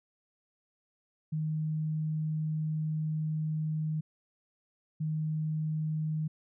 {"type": "tone bursts at uneven times", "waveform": "sine", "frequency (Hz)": 155.56, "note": "D#3", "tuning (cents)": 0, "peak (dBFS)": -29, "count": 2, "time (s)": [[1.32, 4.01], [5, 6.28]], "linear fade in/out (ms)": 10, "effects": []}